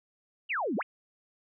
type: exponential two-way sweep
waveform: sine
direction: down then up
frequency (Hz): 3063 to 185 to 3063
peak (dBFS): -28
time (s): 0.49-0.83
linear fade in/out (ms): 20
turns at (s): 0.76
effects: none